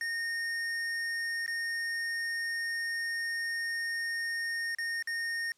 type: tone with dropouts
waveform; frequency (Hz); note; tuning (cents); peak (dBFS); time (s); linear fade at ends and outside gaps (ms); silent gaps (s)
square; 1842; A#6; -21; -32; 0.01-5.52; 1; 1.463-1.478 / 4.749-4.785 / 5.025-5.073
effects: white hiss -69 dBFS RMS until 5.57 s + low-pass 9000 Hz 12 dB/octave